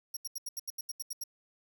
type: tone bursts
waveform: 20% pulse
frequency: 5620 Hz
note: F8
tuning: 10 cents sharp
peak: -30 dBFS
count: 11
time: 0.14-1.238 s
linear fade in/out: 5 ms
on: 28 ms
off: 79 ms
effects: none